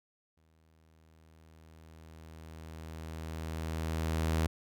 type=tone with exponential growth; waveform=sawtooth; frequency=80.1 Hz; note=E2; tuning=49 cents flat; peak=-23 dBFS; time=0.37-4.47 s; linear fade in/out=5 ms; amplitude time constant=890 ms; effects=none